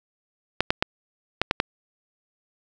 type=clicks; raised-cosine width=0.3 ms; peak=-3 dBFS; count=6; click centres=0.606 / 0.705 / 0.825 / 1.416 / 1.511 / 1.601 s; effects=none